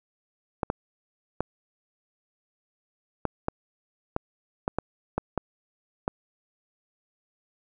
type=clicks; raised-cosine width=1 ms; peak=-11 dBFS; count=11; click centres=0.632 / 0.701 / 1.406 / 3.253 / 3.484 / 4.164 / 4.679 / 4.786 / 5.18 / 5.377 / 6.079 s; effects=none